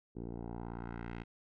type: tone with low-pass filter sweep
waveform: 10% pulse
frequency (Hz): 58.1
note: A#1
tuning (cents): -5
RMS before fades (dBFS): -43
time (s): 0.15-1.24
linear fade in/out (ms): 20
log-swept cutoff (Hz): 410 to 2600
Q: 1.6
effects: none